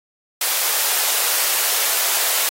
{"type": "high-pass noise", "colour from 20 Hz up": "white", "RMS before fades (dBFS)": -19, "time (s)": [0.41, 2.49], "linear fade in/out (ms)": 2, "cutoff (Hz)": 460, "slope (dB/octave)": 24, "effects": ["AAC 48 kbps"]}